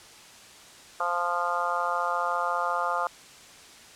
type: harmonic tone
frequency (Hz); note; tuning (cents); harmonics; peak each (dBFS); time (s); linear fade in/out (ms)
174.61; F3; 0; 3 / 4 / 5 / 6 / 7 / 8; -34 / -32 / -32 / -33 / -29 / -34; 1-3.07; 2
effects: white hiss -49 dBFS RMS until 3.95 s + low-pass 8000 Hz 12 dB/octave